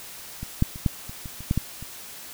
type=clicks; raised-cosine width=5 ms; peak=-20 / -6 / -25 / -8 / -25 / -23 / -26 / -9 / -10 / -25 dBFS; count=10; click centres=0.43 / 0.624 / 0.759 / 0.862 / 1.095 / 1.258 / 1.406 / 1.511 / 1.576 / 1.826 s; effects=white hiss -41 dBFS RMS until 2.33 s